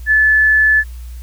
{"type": "tone", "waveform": "sine", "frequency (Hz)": 1734, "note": "A6", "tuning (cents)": -26, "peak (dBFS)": -8, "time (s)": [0.06, 0.84], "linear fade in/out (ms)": 50, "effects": ["added 60 Hz sine -27 dBFS peak until 1.22 s", "white hiss -47 dBFS RMS until 1.22 s"]}